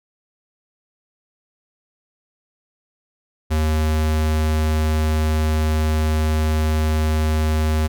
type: tone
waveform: square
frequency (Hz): 77.78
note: D#2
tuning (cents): 0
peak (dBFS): -17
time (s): 3.5-7.88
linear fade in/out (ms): 20
effects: none